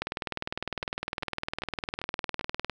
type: two click trains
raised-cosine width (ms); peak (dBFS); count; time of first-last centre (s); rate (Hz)
0.3; -20 / -14; 5 / 54; 0.83-2.411 / 0.02-2.697; 2.53 / 19.8
effects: none